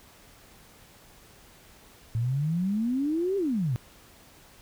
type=exponential two-way sweep; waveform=sine; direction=up then down; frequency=110 to 405.6 to 113.1 Hz; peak=-24 dBFS; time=2.15-3.76 s; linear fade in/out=0 ms; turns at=3.37 s; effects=pink hiss -54 dBFS RMS until 4.61 s